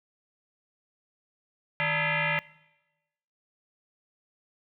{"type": "tone with frequency modulation", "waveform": "sine", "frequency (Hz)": 155.5, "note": "D#3", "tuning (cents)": -1, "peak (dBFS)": -24, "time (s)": [1.8, 2.39], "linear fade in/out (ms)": 0, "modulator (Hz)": 370, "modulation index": 7, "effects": ["noise-tail reverb RT60 1.0 s tail -22 dB re dry"]}